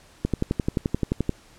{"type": "click train", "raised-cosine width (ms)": 3, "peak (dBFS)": -9, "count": 13, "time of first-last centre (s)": [0.25, 1.293], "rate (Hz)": 11.5, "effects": ["pink hiss -53 dBFS RMS until 1.58 s", "low-pass 10000 Hz 12 dB/octave"]}